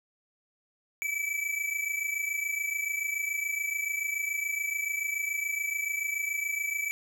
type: tone pair together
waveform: square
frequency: 2285 / 2312 Hz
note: D7 / D7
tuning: -48 / -28 cents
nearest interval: unison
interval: 20 cents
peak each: -34 / -32 dBFS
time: 1.02-6.91 s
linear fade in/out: 0 ms
effects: none